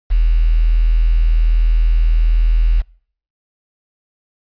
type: tone with quantisation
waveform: sine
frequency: 40.62 Hz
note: E1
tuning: 25 cents flat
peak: -9 dBFS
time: 0.1-2.82 s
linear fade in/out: 20 ms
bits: 6
effects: noise-tail reverb RT60 0.6 s tail -26 dB re dry + resampled to 11025 Hz